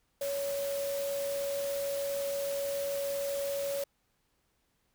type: tone in noise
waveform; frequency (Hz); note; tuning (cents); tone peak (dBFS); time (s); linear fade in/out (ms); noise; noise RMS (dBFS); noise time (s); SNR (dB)
sine; 560; C#5; +18; -31; 0.21-3.84; 5; white; -42; 0.21-3.84; +8
effects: pink hiss -75 dBFS RMS until 4.94 s